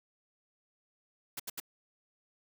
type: noise bursts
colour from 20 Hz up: white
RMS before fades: -39 dBFS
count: 3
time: 1.37-1.601 s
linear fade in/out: 5 ms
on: 27 ms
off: 75 ms
effects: none